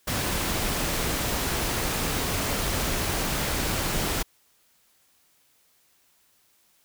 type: noise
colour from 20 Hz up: pink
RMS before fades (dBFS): -27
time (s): 0.07-4.23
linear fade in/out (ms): 10
effects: white hiss -64 dBFS RMS until 6.84 s